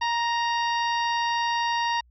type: harmonic tone with a mistuned harmonic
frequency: 932.3 Hz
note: A#5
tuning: in tune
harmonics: 1 / 2 / 3 / 4 / 5 / 6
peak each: -24 / -30 / -34 / -36 / -38 / -40 dBFS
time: 0.01-2.01 s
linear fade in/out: 10 ms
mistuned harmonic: 1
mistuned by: +16 cents
effects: added 60 Hz sine -55 dBFS peak until 2.1 s

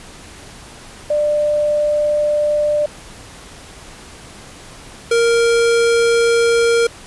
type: tone pair in turn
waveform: sine / square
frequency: 595 / 466.1 Hz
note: D5 / A#4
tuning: +22 / 0 cents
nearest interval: major third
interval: 422 cents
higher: first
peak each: -13 / -12 dBFS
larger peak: second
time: 1.1-2.86 / 5.11-6.87 s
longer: neither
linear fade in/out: 5 ms
effects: pink hiss -38 dBFS RMS until 7.06 s + resampled to 24000 Hz

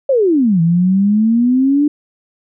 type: exponential two-way sweep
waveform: sine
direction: down then up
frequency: 570 to 162.9 to 298.8 Hz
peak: -9 dBFS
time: 0.09-1.88 s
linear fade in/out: 5 ms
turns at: 0.61 s
effects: none

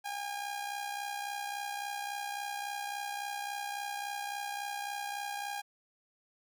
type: tone with amplitude modulation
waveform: sawtooth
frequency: 812 Hz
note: G#5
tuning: 39 cents flat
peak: -30 dBFS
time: 0.04-5.62 s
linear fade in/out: 20 ms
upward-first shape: sine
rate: 63.6 Hz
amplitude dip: 55%
effects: none

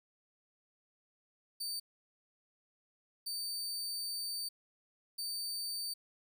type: tone bursts at uneven times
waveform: sawtooth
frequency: 4595 Hz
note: D8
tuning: 39 cents flat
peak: -34 dBFS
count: 3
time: 1.6-1.8 / 3.26-4.49 / 5.18-5.94 s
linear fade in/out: 10 ms
effects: none

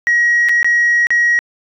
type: tone with dropouts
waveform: sine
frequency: 1900 Hz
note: A#6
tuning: 33 cents sharp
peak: -8 dBFS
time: 0.07-1.39 s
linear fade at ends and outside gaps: 0 ms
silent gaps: 0.487-0.493 / 0.63-0.645 / 1.069-1.105 s
effects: tanh soft clip ceiling -7 dBFS

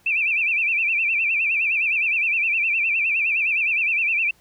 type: tone with vibrato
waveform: sine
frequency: 2514 Hz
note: D#7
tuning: 17 cents sharp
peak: -18 dBFS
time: 0.06-4.31 s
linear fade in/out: 5 ms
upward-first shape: sine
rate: 9.7 Hz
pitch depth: 140 cents each way
effects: pink hiss -58 dBFS RMS until 4.4 s

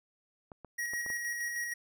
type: clicks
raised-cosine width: 1 ms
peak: -32 dBFS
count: 5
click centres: 0.518 / 0.647 / 0.935 / 1.063 / 1.102 s
type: tone with tremolo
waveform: square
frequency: 1898 Hz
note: A#6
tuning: 31 cents sharp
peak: -33 dBFS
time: 0.78-1.74 s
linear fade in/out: 10 ms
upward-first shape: square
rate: 6.4 Hz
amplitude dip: 30%
effects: none

